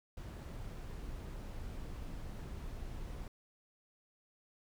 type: noise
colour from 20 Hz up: brown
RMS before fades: -44 dBFS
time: 0.17-3.28 s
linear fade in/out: 2 ms
effects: none